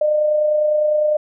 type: tone with amplitude modulation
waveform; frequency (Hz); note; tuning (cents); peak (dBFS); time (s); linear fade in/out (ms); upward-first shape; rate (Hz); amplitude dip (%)
sine; 605; D#5; -49; -12; 0.01-1.17; 5; sine; 29.9; 35
effects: none